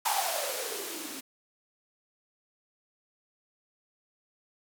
violet noise with band-pass filter sweep, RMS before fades -33 dBFS, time 0.05-1.21 s, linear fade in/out 10 ms, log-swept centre 890 to 250 Hz, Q 9, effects none

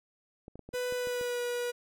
clicks, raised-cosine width 2 ms, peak -32 dBFS, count 8, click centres 0.481 / 0.556 / 0.593 / 0.69 / 0.739 / 0.924 / 1.072 / 1.212 s
45% pulse tone with pitch glide, 496.8 to 485.2 Hz, B4 to B4, +10 to -31 cents, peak -31 dBFS, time 0.73-1.72 s, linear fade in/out 20 ms, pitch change -41 cents, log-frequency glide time 0.94-1.41 s
effects none

